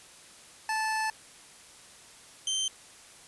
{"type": "tone pair in turn", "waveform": "25% pulse", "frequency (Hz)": [875, 3118], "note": ["A5", "G7"], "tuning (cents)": [-10, -10], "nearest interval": "octave + minor seventh", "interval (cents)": 2200, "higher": "second", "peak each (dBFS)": -24, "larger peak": "neither", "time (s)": [[0.69, 1.1], [2.47, 2.68]], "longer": "first", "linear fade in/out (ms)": 2, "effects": ["white hiss -52 dBFS RMS until 3.27 s", "resampled to 24000 Hz"]}